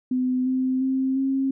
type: tone with pitch steps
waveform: sine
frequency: 254.2 / 258.9 / 263.8 / 268.7 Hz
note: C4 / C4 / C4 / C4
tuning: -50 / -18 / +14 / +46 cents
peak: -20 dBFS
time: 0.11-1.51 s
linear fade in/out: 5 ms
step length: 350 ms
effects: none